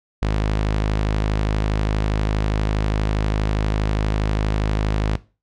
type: tone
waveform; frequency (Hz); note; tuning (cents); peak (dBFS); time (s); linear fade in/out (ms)
sawtooth; 52.4; G#1; +16; -14; 0.22-5.16; 5
effects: noise-tail reverb RT60 0.3 s tail -18 dB re dry + low-pass 5000 Hz 12 dB/octave